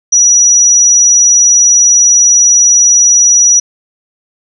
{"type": "tone", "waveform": "sine", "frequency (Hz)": 5840, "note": "F#8", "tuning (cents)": -24, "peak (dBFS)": -3, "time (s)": [0.12, 3.6], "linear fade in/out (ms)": 10, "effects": []}